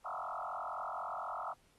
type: tone with frequency modulation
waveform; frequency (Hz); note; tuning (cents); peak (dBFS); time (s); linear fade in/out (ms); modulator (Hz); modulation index
sine; 1003; B5; +26; -38; 0.04-1.54; 20; 44; 7.7
effects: pink hiss -70 dBFS RMS until 1.78 s + AAC 32 kbps